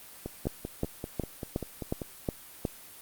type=two click trains; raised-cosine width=2 ms; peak=-21 / -15 dBFS; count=10 / 7; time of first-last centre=0.26-2.018 / 0.47-2.652 s; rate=5.12 / 2.75 Hz; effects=white hiss -49 dBFS RMS until 3.01 s + Opus 32 kbps